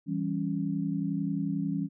sine chord, C# diminished, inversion first, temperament equal, 164.81 / 196 / 277.2 Hz, E3 / G3 / C#4, 0 / 0 / 0 cents, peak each -32 dBFS, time 0.06-1.89 s, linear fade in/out 50 ms, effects none

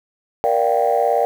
sine chord, G minor seventh, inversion first, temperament just, 470.4 / 588 / 705.6 / 784 Hz, Bb4 / D5 / F5 / G5, +16 / +2 / +18 / 0 cents, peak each -19 dBFS, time 0.44-1.25 s, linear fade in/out 0 ms, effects tanh soft clip ceiling -6 dBFS + 7-bit

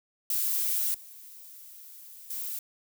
violet noise with level steps, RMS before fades -28 / -48 / -35 dBFS, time 0.3-2.59 s, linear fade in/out 2 ms, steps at 0.94 / 2.3 s, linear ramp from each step 5 ms, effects none

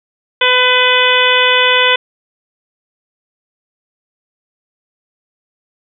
harmonic tone with a mistuned harmonic, 502 Hz, B4, 28 cents sharp, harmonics 1 / 2 / 3 / 4 / 5 / 6 / 7, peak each -16 / -16 / -16 / -16 / -16 / -16 / -16 dBFS, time 0.41-1.96 s, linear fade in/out 5 ms, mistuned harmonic 7, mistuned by -25 cents, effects none

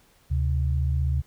sine tone pair together, 74.99 / 130.81 Hz, D2 / C3, +37 / 0 cents, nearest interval minor seventh, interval 963 cents, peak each -22 / -27 dBFS, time 0.3-1.22 s, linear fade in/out 20 ms, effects pink hiss -60 dBFS RMS until 1.26 s

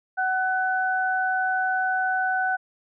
sine tone pair together, 750 / 1499 Hz, F#5 / F#6, +23 / +22 cents, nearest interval octave, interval 1199 cents, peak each -24 dBFS, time 0.17-2.57 s, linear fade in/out 20 ms, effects none

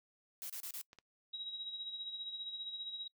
blue noise bursts, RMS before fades -44 dBFS, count 4, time 0.42-0.814 s, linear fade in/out 0 ms, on 76 ms, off 30 ms
clicks, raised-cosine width 0.2 ms, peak -37 dBFS, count 2, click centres 0.931 / 0.987 s
sine tone with tremolo, 3836 Hz, A#7, 49 cents sharp, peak -39 dBFS, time 1.33-3.08 s, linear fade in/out 10 ms, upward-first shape sine, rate 15 Hz, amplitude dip 55%
effects noise-tail reverb RT60 0.1 s tail -24 dB re dry

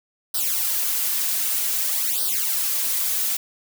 blue noise with flanger, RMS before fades -23 dBFS, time 0.34-3.37 s, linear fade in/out 5 ms, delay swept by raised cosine 0.21 to 5.41 ms, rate 0.53 Hz, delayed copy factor +1, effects none

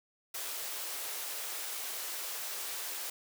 white high-pass noise, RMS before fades -39 dBFS, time 0.34-3.1 s, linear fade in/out 5 ms, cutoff 380 Hz, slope 24 dB/octave, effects none

